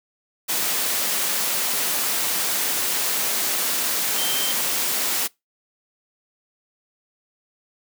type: tone in noise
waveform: sine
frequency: 3136 Hz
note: G7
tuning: in tune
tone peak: -27 dBFS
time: 4.17-4.53 s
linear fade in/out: 20 ms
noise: white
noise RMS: -23 dBFS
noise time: 0.48-5.28 s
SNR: -7 dB
effects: noise-tail reverb RT60 0.2 s tail -24 dB re dry + high-pass 200 Hz 12 dB/octave